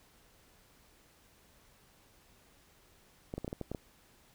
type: clicks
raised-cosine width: 2 ms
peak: -24 dBFS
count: 8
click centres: 3.339 / 3.38 / 3.446 / 3.479 / 3.529 / 3.613 / 3.716 / 3.748 s
effects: pink hiss -64 dBFS RMS until 4.34 s